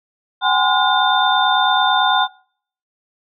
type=tone cluster; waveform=sine; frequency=754 / 823 / 1030 / 1433 / 3591 Hz; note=F#5 / G#5 / C6 / F6 / A7; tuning=+32 / -16 / -28 / +44 / +35 cents; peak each=-19 dBFS; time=0.41-2.28 s; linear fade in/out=50 ms; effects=noise-tail reverb RT60 0.6 s tail -26 dB re dry